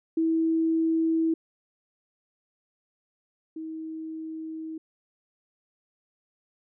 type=tone pair in turn; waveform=sine; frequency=324.9 / 318.8 Hz; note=E4 / D#4; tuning=-25 / +42 cents; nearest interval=unison; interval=33 cents; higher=first; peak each=-21 / -33 dBFS; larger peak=first; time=0.17-1.34 / 3.56-4.78 s; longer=second; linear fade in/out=5 ms; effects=none